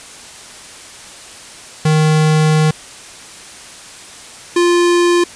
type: tone pair in turn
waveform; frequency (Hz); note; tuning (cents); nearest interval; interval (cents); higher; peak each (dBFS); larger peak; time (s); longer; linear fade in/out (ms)
square; 155.3 / 348.6; D#3 / F4; -3 / -3; octave + major second; 1400; second; -10; neither; 1.85-2.71 / 4.56-5.24; first; 5
effects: white hiss -35 dBFS RMS until 5.35 s + resampled to 22050 Hz